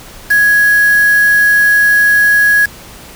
sine tone with quantisation, 1668 Hz, G#6, 7 cents sharp, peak -6 dBFS, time 0.3-2.66 s, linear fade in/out 10 ms, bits 3, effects pink hiss -34 dBFS RMS until 3.15 s

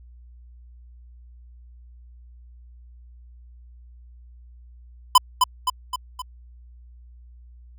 square tone with echo, 1008 Hz, B5, 35 cents sharp, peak -9 dBFS, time 5.15-5.18 s, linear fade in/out 5 ms, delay 260 ms, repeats 4, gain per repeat -5 dB, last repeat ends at 6.22 s, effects added 60 Hz sine -44 dBFS peak until 7.78 s

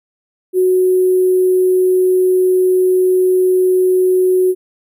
sine tone with sample-and-hold, 369.1 Hz, F#4, 4 cents flat, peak -9 dBFS, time 0.53-4.55 s, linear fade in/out 50 ms, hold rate 11025 Hz, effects none

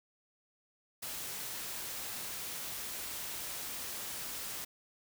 white noise, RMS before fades -41 dBFS, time 1.02-4.65 s, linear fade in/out 10 ms, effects none

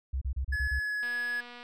sine tone bursts, 66.1 Hz, C2, 18 cents sharp, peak -28 dBFS, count 6, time 0.13-0.795 s, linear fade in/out 10 ms, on 85 ms, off 31 ms
triangle tone with pitch glide, 1700 to 1688.3 Hz, G#6 to G#6, +40 to +28 cents, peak -28 dBFS, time 0.52-1.41 s, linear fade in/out 10 ms, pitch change -12 cents, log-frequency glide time 0.76-0.98 s
click train, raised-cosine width 0.3 ms, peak -31 dBFS, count 146, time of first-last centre 1.03-1.629 s, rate 242 Hz
effects none

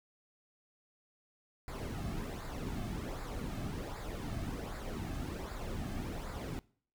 brown noise with flanger, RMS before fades -40 dBFS, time 1.68-6.59 s, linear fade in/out 0 ms, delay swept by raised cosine 0.33 to 2.13 ms, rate 1.3 Hz, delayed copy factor -0.6, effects noise-tail reverb RT60 0.5 s tail -22 dB re dry

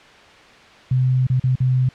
sine tone with dropouts, 128.4 Hz, C3, 32 cents flat, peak -14 dBFS, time 0.91-1.89 s, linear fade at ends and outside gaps 5 ms, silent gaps 1.269-1.299 / 1.398-1.438 / 1.556-1.603 s, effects white hiss -45 dBFS RMS until 1.94 s + low-pass 3000 Hz 12 dB/octave

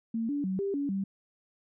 sine tone with pitch steps, 226.9 / 287.4 / 189 / 395.9 / 283.4 / 194.8 Hz, A#3 / D4 / F#3 / G4 / C#4 / G3, -47 / -37 / +37 / +17 / +38 / -11 cents, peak -28 dBFS, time 0.14-1.04 s, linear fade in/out 5 ms, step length 150 ms, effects none

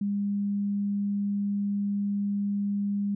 sine tone, 202.1 Hz, G#3, 47 cents flat, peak -25 dBFS, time 0.01-3.15 s, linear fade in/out 5 ms, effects none

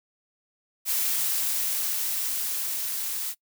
blue noise with level ramp, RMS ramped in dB -25 to -31 dBFS, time 0.85-3.35 s, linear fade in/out 50 ms, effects noise-tail reverb RT60 0.1 s tail -23 dB re dry

